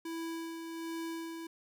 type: tone with tremolo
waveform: square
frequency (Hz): 329.7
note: E4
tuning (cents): 0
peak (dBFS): -37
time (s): 0.05-1.47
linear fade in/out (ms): 5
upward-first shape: sine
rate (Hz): 1.3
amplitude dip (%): 40
effects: 13-bit